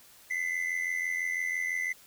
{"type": "tone pair together", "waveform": "triangle", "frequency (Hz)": [2007, 2093], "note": ["B6", "C7"], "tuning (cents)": [27, 0], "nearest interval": "minor second", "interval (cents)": 73, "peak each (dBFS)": [-29, -32], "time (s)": [0.3, 1.93], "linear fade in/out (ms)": 10, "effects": ["white hiss -56 dBFS RMS until 2.06 s"]}